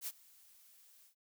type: noise with ADSR envelope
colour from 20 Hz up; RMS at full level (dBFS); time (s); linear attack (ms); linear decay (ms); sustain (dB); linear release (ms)
blue; -39; 0.01-1.15; 62; 42; -24; 97
effects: none